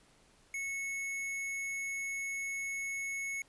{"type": "tone", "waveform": "square", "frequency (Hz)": 2200, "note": "C#7", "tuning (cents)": -14, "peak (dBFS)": -36, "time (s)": [0.54, 3.42], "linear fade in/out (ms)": 2, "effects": ["pink hiss -65 dBFS RMS until 3.48 s", "resampled to 24000 Hz"]}